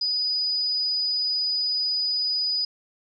sine tone, 4959 Hz, D#8, 7 cents flat, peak -22 dBFS, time 0.01-2.65 s, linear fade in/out 5 ms, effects none

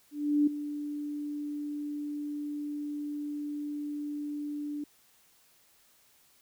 sine tone with ADSR envelope, 293.7 Hz, D4, in tune, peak -20 dBFS, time 0.11-4.84 s, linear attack 360 ms, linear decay 7 ms, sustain -13 dB, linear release 4 ms, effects white hiss -64 dBFS RMS until 6.41 s

